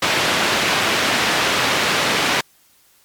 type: band-pass noise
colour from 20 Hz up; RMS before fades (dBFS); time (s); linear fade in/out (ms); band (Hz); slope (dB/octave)
white; -18; 0.02-2.41; 5; 120 to 3100; 12
effects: white hiss -55 dBFS RMS until 3.04 s + MP3 96 kbps